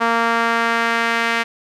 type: tone with band-pass filter sweep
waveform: sawtooth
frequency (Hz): 231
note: A#3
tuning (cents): -16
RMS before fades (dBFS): -18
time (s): 0-1.44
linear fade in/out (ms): 20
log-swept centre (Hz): 1200 to 2000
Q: 1.5
effects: none